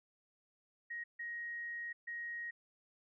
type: tone bursts at uneven times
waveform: sine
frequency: 1882 Hz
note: A#6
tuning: 16 cents sharp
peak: -40 dBFS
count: 3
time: 0.9-1.04 / 1.19-1.93 / 2.07-2.51 s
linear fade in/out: 10 ms
effects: none